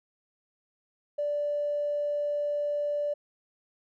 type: tone with tanh clipping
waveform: triangle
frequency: 585 Hz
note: D5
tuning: 7 cents flat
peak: -26 dBFS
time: 1.18-3.14 s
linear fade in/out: 10 ms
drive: 2 dB
effects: none